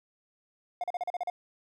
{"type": "tone bursts", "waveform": "triangle", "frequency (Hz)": 714, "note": "F5", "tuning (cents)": 38, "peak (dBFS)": -27, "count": 8, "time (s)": [0.81, 1.3], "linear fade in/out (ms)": 2, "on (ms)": 28, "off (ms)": 38, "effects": []}